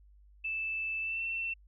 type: tone with pitch glide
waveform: sine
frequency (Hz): 2637 to 2692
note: E7 to E7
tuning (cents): 0 to +36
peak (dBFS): -32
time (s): 0.44-1.54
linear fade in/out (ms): 10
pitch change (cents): +36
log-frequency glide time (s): 1.01-1.23
effects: added 50 Hz sine -56 dBFS peak until 1.67 s